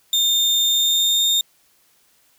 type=tone with pitch glide; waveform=35% pulse; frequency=3628 to 3657 Hz; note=A#7 to A#7; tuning=-48 to -34 cents; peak=-14 dBFS; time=0.13-1.41 s; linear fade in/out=2 ms; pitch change=+14 cents; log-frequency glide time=0.63-1.27 s; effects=white hiss -59 dBFS RMS until 2.38 s